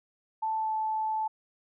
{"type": "tone with pitch glide", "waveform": "sine", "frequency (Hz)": [880, 872.4], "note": ["A5", "A5"], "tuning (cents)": [0, -15], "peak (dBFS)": -27, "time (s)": [0.42, 1.28], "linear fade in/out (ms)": 10, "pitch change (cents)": -15, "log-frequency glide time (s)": [0.57, 0.71], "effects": []}